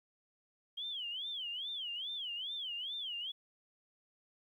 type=tone with vibrato; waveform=sine; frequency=3170 Hz; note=G7; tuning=19 cents sharp; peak=-38 dBFS; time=0.77-3.32 s; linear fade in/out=10 ms; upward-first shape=sine; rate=2.4 Hz; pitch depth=220 cents each way; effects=12-bit